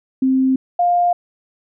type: tone pair in turn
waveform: sine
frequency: 262.5 / 703.8 Hz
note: C4 / F5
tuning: +6 / +13 cents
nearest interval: octave + perfect fourth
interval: 1707 cents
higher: second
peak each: -12 dBFS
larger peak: neither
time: 0.22-0.56 / 0.79-1.13 s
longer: neither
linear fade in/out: 5 ms
effects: none